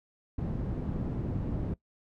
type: low-pass noise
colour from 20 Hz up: white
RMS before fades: -33 dBFS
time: 0.38-1.74 s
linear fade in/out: 5 ms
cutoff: 190 Hz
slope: 12 dB/octave
effects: noise-tail reverb RT60 0.1 s tail -20 dB re dry